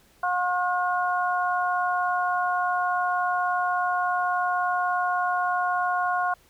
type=harmonic tone; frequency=359.3 Hz; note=F4; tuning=49 cents sharp; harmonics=2 / 3 / 4; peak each=-25 / -27 / -28 dBFS; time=0.23-6.34 s; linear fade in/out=5 ms; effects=pink hiss -59 dBFS RMS until 6.49 s